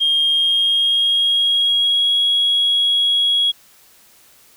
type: tone with pitch glide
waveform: sine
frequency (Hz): 3227 to 3320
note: G7 to G#7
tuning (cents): +50 to -1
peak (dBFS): -12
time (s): 0-3.52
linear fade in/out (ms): 20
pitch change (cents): +49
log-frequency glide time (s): 0.29-2.16
effects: tanh soft clip ceiling -9 dBFS + white hiss -50 dBFS RMS until 4.56 s